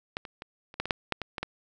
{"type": "clicks", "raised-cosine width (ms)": 0.3, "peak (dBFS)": [-15, -24, -23, -30, -13, -18, -7, -10, -17, -17, -15], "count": 11, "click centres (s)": [0.169, 0.252, 0.421, 0.741, 0.8, 0.856, 0.908, 1.123, 1.217, 1.382, 1.43], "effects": []}